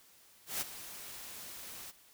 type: noise with ADSR envelope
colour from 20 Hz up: white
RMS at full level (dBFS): -34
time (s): 0.46-1.92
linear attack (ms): 150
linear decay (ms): 23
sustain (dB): -13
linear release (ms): 25
effects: white hiss -62 dBFS RMS until 2.13 s